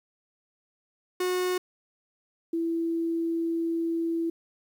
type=tone pair in turn; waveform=45% pulse / sine; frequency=364.3 / 332.1 Hz; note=F#4 / E4; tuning=-27 / +13 cents; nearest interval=major second; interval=160 cents; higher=first; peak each=-25 dBFS; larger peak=neither; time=1.2-1.58 / 2.53-4.3 s; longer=second; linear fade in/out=5 ms; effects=10-bit